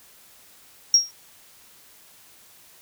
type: tone with exponential decay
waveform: sine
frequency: 5600 Hz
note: F8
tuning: 4 cents sharp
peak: -7 dBFS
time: 0.94-1.11 s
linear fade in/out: 2 ms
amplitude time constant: 36 ms
effects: tanh soft clip ceiling -8 dBFS + white hiss -52 dBFS RMS until 2.81 s